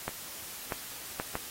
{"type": "clicks", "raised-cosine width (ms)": 0.5, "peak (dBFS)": -17, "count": 4, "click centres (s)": [0.08, 0.722, 1.199, 1.354], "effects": ["white hiss -43 dBFS RMS until 1.5 s", "AAC 48 kbps"]}